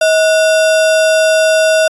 sine tone with sample-and-hold, 636 Hz, D#5, 38 cents sharp, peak -7 dBFS, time 0.01-1.88 s, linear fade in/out 5 ms, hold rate 2100 Hz, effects resampled to 24000 Hz

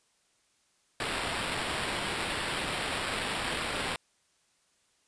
white noise with sample-and-hold, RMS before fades -33 dBFS, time 1-3.96 s, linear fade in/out 2 ms, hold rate 6300 Hz, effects white hiss -70 dBFS RMS until 5.07 s + resampled to 22050 Hz

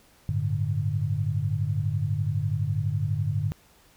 sine chord, G suspended second, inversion none, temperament equal, 98 / 110 / 146.83 Hz, G2 / A2 / D3, 0 / 0 / 0 cents, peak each -28 dBFS, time 0.29-3.52 s, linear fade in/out 0 ms, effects pink hiss -58 dBFS RMS until 3.96 s

